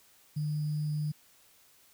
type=tone with sample-and-hold; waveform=sine; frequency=150.6 Hz; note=D3; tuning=44 cents sharp; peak=-29 dBFS; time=0.36-1.12 s; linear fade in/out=10 ms; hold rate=4900 Hz; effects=white hiss -62 dBFS RMS until 1.93 s